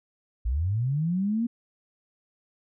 sine linear sweep, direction up, 51.91 to 240 Hz, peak -23 dBFS, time 0.45-1.47 s, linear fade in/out 10 ms, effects none

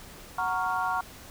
sine chord, Gb major seventh, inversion none, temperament equal, 740 / 932.3 / 1108.7 / 1396.9 Hz, Gb5 / Bb5 / Db6 / F6, 0 / 0 / 0 / 0 cents, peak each -31 / -31 / -31 / -32 dBFS, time 0.38-1.01 s, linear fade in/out 5 ms, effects pink hiss -47 dBFS RMS until 1.3 s

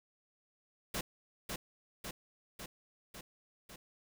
pink noise with echo, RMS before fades -37 dBFS, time 0.94-1.01 s, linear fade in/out 5 ms, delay 550 ms, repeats 5, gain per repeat -3 dB, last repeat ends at 3.76 s, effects none

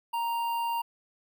square tone with notch filter, 932.3 Hz, A#5, in tune, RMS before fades -30 dBFS, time 0.13-0.82 s, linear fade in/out 10 ms, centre 6400 Hz, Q 0.51, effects none

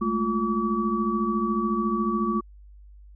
sine tone cluster, 207.7 / 221.7 / 350.2 / 1144 Hz, G#3 / A3 / F4 / D6, 0 / +13 / +5 / -46 cents, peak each -30 / -26 / -29 / -27 dBFS, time 0.01-2.41 s, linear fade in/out 10 ms, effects added 50 Hz sine -45 dBFS peak until 3.15 s

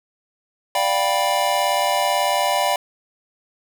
square chord, G dominant seventh, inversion second, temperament just, 588 / 705.6 / 784 / 980 Hz, D5 / F5 / G5 / B5, +2 / +18 / 0 / -14 cents, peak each -24 dBFS, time 0.75-2.76 s, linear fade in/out 2 ms, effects 7-bit

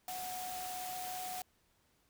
sine tone in noise, 735 Hz, F#5, 12 cents flat, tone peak -41 dBFS, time 0.08-1.42 s, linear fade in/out 2 ms, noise white, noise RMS -45 dBFS, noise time 0.08-1.42 s, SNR +1 dB, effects pink hiss -73 dBFS RMS until 2.09 s

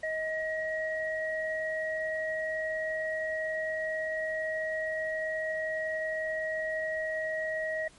sine tone pair together, 631.1 / 1900 Hz, D#5 / A#6, +24 / +33 cents, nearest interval octave + perfect fifth, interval 1909 cents, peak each -32 / -33 dBFS, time 0.03-7.88 s, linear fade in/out 5 ms, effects pink hiss -57 dBFS RMS until 7.98 s + MP3 48 kbps

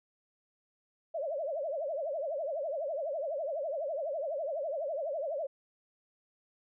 sine tone with vibrato, 602 Hz, D5, 43 cents sharp, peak -32 dBFS, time 1.14-5.47 s, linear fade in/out 10 ms, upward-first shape triangle, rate 12 Hz, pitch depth 240 cents each way, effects none

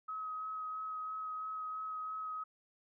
sine tone with vibrato, 1272 Hz, D#6, 38 cents sharp, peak -38 dBFS, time 0.08-2.44 s, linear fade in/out 10 ms, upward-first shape sine, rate 3 Hz, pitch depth 13 cents each way, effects none

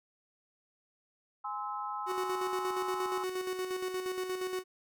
sine chord, Ab augmented, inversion none, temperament just, 830.6 / 1038.3 / 1297.8 Hz, Ab5 / C6 / E6, 0 / -14 / -27 cents, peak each -39 dBFS, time 1.44-3.24 s, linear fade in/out 10 ms
45% pulse tone with tremolo, 370 Hz, F#4, in tune, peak -32 dBFS, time 2.06-4.64 s, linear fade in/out 50 ms, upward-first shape square, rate 8.5 Hz, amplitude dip 45%
effects none

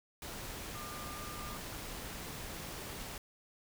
sine tone in noise, 1200 Hz, D6, 37 cents sharp, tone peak -47 dBFS, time 0.75-1.57 s, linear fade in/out 2 ms, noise pink, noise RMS -44 dBFS, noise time 0.22-3.18 s, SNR -6 dB, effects none

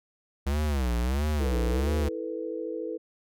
square tone with vibrato, 66.9 Hz, C2, 39 cents sharp, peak -25 dBFS, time 0.46-2.09 s, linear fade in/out 10 ms, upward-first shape sine, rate 1.5 Hz, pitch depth 230 cents each way
sine chord, E suspended fourth, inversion none, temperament equal with one note detuned, 326.8 / 440 / 493.9 Hz, E4 / A4 / B4, -15 / 0 / 0 cents, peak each -35 dBFS, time 1.39-2.98 s, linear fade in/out 20 ms
effects none

